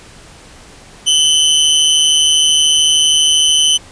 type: tone with amplitude modulation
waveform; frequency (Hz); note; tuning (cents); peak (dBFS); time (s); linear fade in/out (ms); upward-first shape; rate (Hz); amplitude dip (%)
sawtooth; 3033; F#7; +42; -3; 1.06-3.78; 20; sine; 153; 50
effects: pink hiss -39 dBFS RMS until 3.91 s + resampled to 22050 Hz